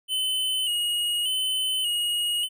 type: tone with vibrato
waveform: square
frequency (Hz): 2960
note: F#7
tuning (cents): 0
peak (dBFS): -24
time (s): 0.08-2.49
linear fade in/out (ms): 50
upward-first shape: square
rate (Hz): 0.85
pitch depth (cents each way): 46
effects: none